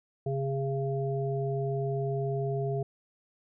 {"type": "harmonic tone", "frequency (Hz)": 136.4, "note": "C#3", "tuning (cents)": -28, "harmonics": [1, 3, 5], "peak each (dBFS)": [-30, -32, -37], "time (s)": [0.26, 2.83], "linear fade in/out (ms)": 5, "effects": []}